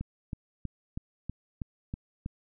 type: click train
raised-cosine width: 5 ms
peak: -22 dBFS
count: 8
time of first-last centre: 0.01-2.261 s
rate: 3.11 Hz
effects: none